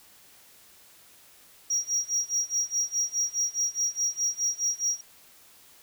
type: tone with tremolo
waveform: sine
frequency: 5690 Hz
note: F8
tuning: 31 cents sharp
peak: -20 dBFS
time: 1.7-5.01 s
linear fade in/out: 5 ms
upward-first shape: sine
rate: 4.8 Hz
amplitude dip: 95%
effects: tanh soft clip ceiling -21 dBFS + white hiss -55 dBFS RMS until 5.82 s